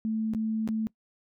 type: tone with dropouts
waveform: sine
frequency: 220 Hz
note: A3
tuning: in tune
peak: -26 dBFS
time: 0.05-0.87 s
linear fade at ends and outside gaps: 0 ms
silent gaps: 0.336-0.348 / 0.676-0.688 s
effects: noise-tail reverb RT60 0.1 s tail -22 dB re dry